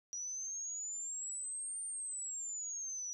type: exponential two-way sweep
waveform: sine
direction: up then down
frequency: 5800 to 8920 to 5800 Hz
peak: -39 dBFS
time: 0.13-3.13 s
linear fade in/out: 0 ms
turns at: 1.83 s
effects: 13-bit